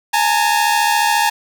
sawtooth tone pair together, 837 / 911.2 Hz, G#5 / A#5, +13 / -40 cents, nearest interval minor second, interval 147 cents, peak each -12 dBFS, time 0.13-1.3 s, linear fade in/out 10 ms, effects none

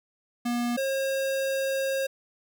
square tone pair in turn, 240 / 538.8 Hz, B3 / C#5, -49 / -49 cents, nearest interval octave + major second, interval 1400 cents, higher second, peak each -26 dBFS, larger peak neither, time 0.45-0.77 / 0.77-2.07 s, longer second, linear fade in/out 10 ms, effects none

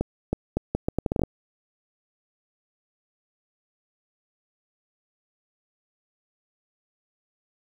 accelerating click train, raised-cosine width 2 ms, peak -10 dBFS, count 12, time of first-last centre 0.01-1.236 s, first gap 320 ms, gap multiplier 0.75, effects 8-bit

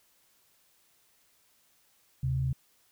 sine tone pair together, 74.44 / 130.81 Hz, D2 / C3, +24 / 0 cents, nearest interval minor seventh, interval 976 cents, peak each -34 / -27 dBFS, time 2.23-2.53 s, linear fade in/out 5 ms, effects white hiss -67 dBFS RMS until 2.91 s

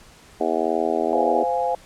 harmonic tone, 81.9 Hz, E2, 11 cents flat, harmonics 3 / 4 / 5 / 6 / 7 / 8 / 9 / 10, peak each -30 / -27 / -25 / -30 / -29 / -26 / -27 / -34 dBFS, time 0.4-1.44 s, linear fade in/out 10 ms
sine chord, F minor, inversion second, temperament equal with one note detuned, 516.6 / 698.5 / 830.6 Hz, C5 / F5 / Ab5, -22 / 0 / 0 cents, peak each -24 dBFS, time 1.13-1.75 s, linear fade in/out 2 ms
effects pink hiss -49 dBFS RMS until 1.85 s + low-pass 10000 Hz 12 dB/octave

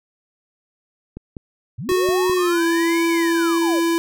clicks, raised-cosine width 3 ms, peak -19 dBFS, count 5, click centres 1.17 / 1.368 / 1.917 / 2.089 / 2.297 s
sine linear two-way sweep, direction up then down, 92.5 to 2349 to 496.3 Hz, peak -26 dBFS, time 1.78-3.8 s, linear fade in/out 10 ms, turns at 3.07 s
square tone with pitch glide, 367 to 334.6 Hz, F#4 to E4, -14 to +26 cents, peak -17 dBFS, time 1.89-3.98 s, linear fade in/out 0 ms, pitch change -160 cents, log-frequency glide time 2.34-2.62 s
effects none

